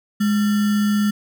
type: tone with sample-and-hold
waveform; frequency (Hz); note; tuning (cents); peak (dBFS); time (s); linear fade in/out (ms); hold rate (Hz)
sine; 207.7; G#3; 0; -15; 0.2-1.11; 10; 1575
effects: none